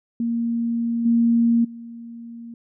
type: tone with level steps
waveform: sine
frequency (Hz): 233.1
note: A#3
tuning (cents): 0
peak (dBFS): -20 / -14 / -34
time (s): 0.2-2.54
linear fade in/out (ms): 2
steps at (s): 1.05 / 1.64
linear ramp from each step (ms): 10
effects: none